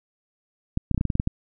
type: clicks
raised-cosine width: 5 ms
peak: -10 dBFS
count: 10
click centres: 0.774 / 0.913 / 0.946 / 0.978 / 1.011 / 1.053 / 1.102 / 1.154 / 1.199 / 1.274 s
effects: none